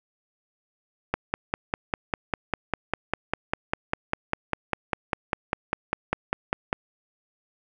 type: click train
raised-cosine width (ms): 0.5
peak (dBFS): -8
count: 29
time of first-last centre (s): 1.14-6.729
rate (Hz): 5.01
effects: none